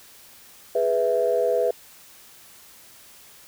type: chord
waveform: sine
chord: E major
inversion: first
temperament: equal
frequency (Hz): 415.3 / 493.9 / 659.3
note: G#4 / B4 / E5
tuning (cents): 0 / 0 / 0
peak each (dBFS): -25 / -21 / -23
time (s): 0.75-1.71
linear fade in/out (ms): 5
effects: tanh soft clip ceiling -10 dBFS + white hiss -49 dBFS RMS until 3.47 s